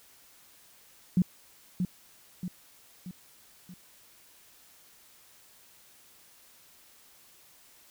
sine tone with echo, 181 Hz, F#3, 38 cents flat, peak -19 dBFS, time 1.17-1.22 s, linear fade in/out 2 ms, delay 630 ms, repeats 4, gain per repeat -6 dB, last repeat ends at 3.74 s, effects white hiss -58 dBFS RMS until 7.9 s

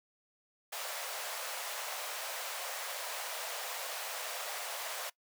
pink high-pass noise, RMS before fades -40 dBFS, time 0.72-5.1 s, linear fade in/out 10 ms, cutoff 520 Hz, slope 48 dB/octave, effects noise-tail reverb RT60 0.1 s tail -21 dB re dry

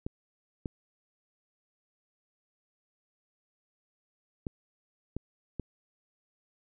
clicks, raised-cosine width 3 ms, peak -21 dBFS, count 5, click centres 0.065 / 0.658 / 4.468 / 5.166 / 5.597 s, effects none

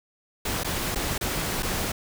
pink noise with dropouts, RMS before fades -28 dBFS, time 0.45-1.92 s, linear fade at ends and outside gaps 5 ms, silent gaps 0.635-0.645 / 0.949-0.957 / 1.18-1.21 / 1.625-1.629 s, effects none

